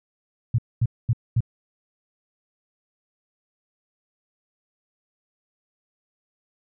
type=tone bursts; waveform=sine; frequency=116.6 Hz; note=A#2; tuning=1 cent sharp; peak=-16 dBFS; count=4; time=0.54-1.406 s; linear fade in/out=5 ms; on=44 ms; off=230 ms; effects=none